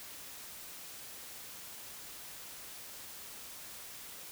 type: silence
effects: white hiss -48 dBFS RMS until 4.31 s